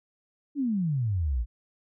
sine exponential sweep, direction down, 300 to 52.7 Hz, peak -24 dBFS, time 0.55-1.46 s, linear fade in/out 50 ms, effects none

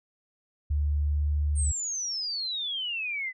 sine tone with pitch glide, 73.42 to 73.89 Hz, D2 to D2, 0 to +11 cents, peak -23 dBFS, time 0.7-1.72 s, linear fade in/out 10 ms, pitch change +11 cents, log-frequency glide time 1.01-1.29 s
sine exponential sweep, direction down, 8800 to 1990 Hz, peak -29 dBFS, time 1.55-3.33 s, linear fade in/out 50 ms
effects none

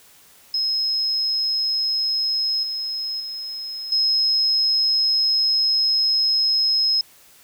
sine tone with level steps, 5140 Hz, E8, 45 cents flat, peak -19 / -24 / -28 / -16 dBFS, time 0.54-7.01 s, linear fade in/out 2 ms, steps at 2.63 / 3.2 / 3.92 s, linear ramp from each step 2 ms, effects white hiss -51 dBFS RMS until 7.43 s

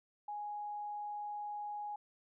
sine tone, 830.6 Hz, G#5, in tune, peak -39 dBFS, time 0.28-1.96 s, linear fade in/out 5 ms, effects none

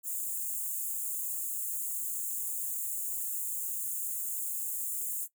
white high-pass noise, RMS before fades -35 dBFS, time 0.03-5.28 s, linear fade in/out 50 ms, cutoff 6800 Hz, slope 96 dB/octave, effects noise-tail reverb RT60 0.1 s tail -17 dB re dry

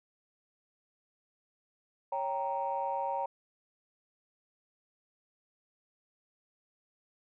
sine chord, G diminished, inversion second, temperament equal, 554.4 / 784 / 932.3 Hz, Db5 / G5 / Bb5, 0 / 0 / 0 cents, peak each -36 / -35 / -33 dBFS, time 2.12-3.26 s, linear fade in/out 5 ms, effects tanh soft clip ceiling -23 dBFS

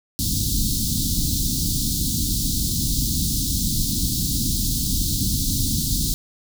pink band-stop noise, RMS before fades -22 dBFS, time 0.19-6.14 s, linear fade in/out 0 ms, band 290 to 3800 Hz, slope 48 dB/octave, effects none

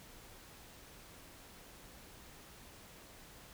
silence, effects pink hiss -56 dBFS RMS until 3.53 s

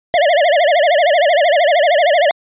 square tone with vibrato, 638 Hz, D#5, 43 cents sharp, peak -10 dBFS, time 0.14-2.31 s, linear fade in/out 0 ms, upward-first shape sine, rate 13 Hz, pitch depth 210 cents each way, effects resampled to 8000 Hz

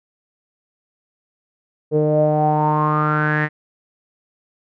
sawtooth tone with low-pass filter sweep, 151.9 Hz, D#3, 41 cents flat, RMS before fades -17 dBFS, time 1.91-3.49 s, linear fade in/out 50 ms, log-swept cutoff 470 to 1900 Hz, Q 8.7, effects none

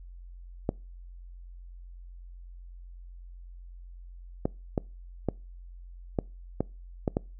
clicks, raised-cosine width 2 ms, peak -12 dBFS, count 8, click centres 0.691 / 4.455 / 4.778 / 5.287 / 6.188 / 6.606 / 7.078 / 7.169 s, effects noise-tail reverb RT60 0.3 s tail -25 dB re dry + added 44 Hz sine -43 dBFS peak until 7.39 s

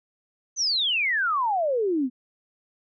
sine exponential sweep, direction down, 6272 to 240 Hz, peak -21 dBFS, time 0.56-2.1 s, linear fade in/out 50 ms, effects none

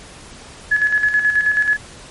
sine tone with tremolo, 1700 Hz, G#6, 40 cents sharp, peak -11 dBFS, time 0.71-1.77 s, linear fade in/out 10 ms, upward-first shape square, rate 9.3 Hz, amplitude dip 55%, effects pink hiss -39 dBFS RMS until 2.1 s + MP3 48 kbps

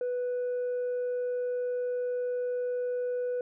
sine tone, 493.9 Hz, B4, in tune, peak -26 dBFS, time 0.01-3.41 s, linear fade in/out 2 ms, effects tanh soft clip ceiling -27 dBFS

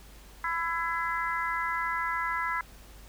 harmonic tone with a mistuned harmonic, 333.6 Hz, E4, 21 cents sharp, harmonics 3 / 4 / 5 / 6, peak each -32 / -33 / -34 / -35 dBFS, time 0.44-2.61 s, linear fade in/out 2 ms, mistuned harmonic 6, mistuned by +20 cents, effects added 50 Hz sine -50 dBFS peak until 3.08 s + pink hiss -54 dBFS RMS until 3.08 s

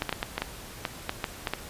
clicks, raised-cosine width 0.3 ms, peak -11 dBFS, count 11, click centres 0.021 / 0.093 / 0.127 / 0.229 / 0.38 / 0.42 / 0.852 / 1.094 / 1.242 / 1.472 / 1.536 s, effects pink hiss -43 dBFS RMS until 1.69 s + resampled to 32000 Hz

